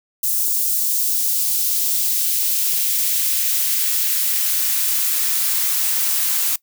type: noise with high-pass filter sweep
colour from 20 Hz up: blue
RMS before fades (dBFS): -19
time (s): 0.23-6.56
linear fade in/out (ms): 5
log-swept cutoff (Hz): 6600 to 600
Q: 0.79
effects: noise-tail reverb RT60 0.1 s tail -21 dB re dry